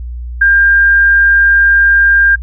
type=tone with ADSR envelope; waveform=sine; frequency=1600 Hz; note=G6; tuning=35 cents sharp; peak=-3 dBFS; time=0.41-2.36 s; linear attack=9 ms; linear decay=5 ms; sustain=-2 dB; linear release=14 ms; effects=noise-tail reverb RT60 0.1 s tail -26 dB re dry + added 60 Hz sine -20 dBFS peak until 2.42 s